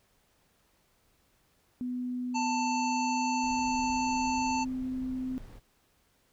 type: tone with pitch glide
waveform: sine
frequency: 248.8 to 257.3 Hz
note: B3 to C4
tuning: +13 to -29 cents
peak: -31 dBFS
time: 1.81-5.38 s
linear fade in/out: 0 ms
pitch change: +58 cents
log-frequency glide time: 2.54-4.7 s
type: harmonic tone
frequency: 888 Hz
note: A5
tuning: 16 cents sharp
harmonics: 1 / 3 / 5 / 7 / 8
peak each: -29 / -37 / -42 / -43 / -46 dBFS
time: 2.34-4.65 s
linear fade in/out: 20 ms
type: noise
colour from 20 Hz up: brown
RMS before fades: -47 dBFS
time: 3.42-5.6 s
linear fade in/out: 20 ms
effects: pink hiss -69 dBFS RMS until 6.32 s